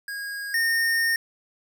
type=tone pair in turn; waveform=square; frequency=1637 / 1832.9 Hz; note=G#6 / A#6; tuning=-25 / -30 cents; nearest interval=major second; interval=195 cents; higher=second; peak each=-31 / -21 dBFS; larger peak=second; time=0.08-0.54 / 0.54-1.16 s; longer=second; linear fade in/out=2 ms; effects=none